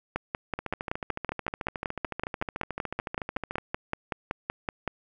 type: two click trains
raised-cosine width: 0.5 ms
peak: -17 / -13 dBFS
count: 42 / 26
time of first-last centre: 0.59-3.583 / 0.16-4.877 s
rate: 13.7 / 5.3 Hz
effects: none